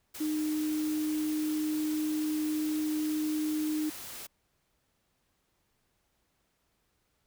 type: tone in noise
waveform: sine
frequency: 307.1 Hz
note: D#4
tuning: 23 cents flat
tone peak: -28 dBFS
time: 0.2-3.9 s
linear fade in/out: 10 ms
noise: white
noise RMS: -43 dBFS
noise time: 0.14-4.27 s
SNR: +12 dB
effects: pink hiss -75 dBFS RMS until 7.26 s